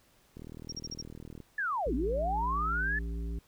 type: click train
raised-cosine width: 3 ms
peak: -32 dBFS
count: 42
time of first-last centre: 0.37-1.403 s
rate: 39.7 Hz
type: tone bursts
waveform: sine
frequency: 5588 Hz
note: F8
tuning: in tune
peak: -36 dBFS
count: 5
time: 0.69-1.016 s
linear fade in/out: 5 ms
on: 30 ms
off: 44 ms
type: linear two-way sweep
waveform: sine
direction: down then up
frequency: 1760 to 230 to 1760 Hz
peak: -29 dBFS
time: 1.58-2.99 s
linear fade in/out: 5 ms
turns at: 1.94 s
type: harmonic tone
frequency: 56.7 Hz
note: A#1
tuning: 47 cents flat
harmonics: 1 / 3 / 5 / 7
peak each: -33 / -43 / -47 / -50 dBFS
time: 1.86-3.39 s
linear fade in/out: 5 ms
effects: pink hiss -65 dBFS RMS until 3.47 s